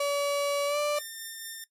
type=tone with pitch glide; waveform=35% pulse; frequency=570 to 589.4 Hz; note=C#5 to D5; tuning=+48 to +6 cents; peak=-24 dBFS; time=0-0.99 s; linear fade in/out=5 ms; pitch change=+58 cents; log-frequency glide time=0.66-0.78 s
type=tone with tremolo; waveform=5% pulse; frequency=1805 Hz; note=A6; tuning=44 cents sharp; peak=-26 dBFS; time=0.96-1.64 s; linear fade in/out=2 ms; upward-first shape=sine; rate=4.4 Hz; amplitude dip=25%
effects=noise-tail reverb RT60 0.1 s tail -17 dB re dry + resampled to 32000 Hz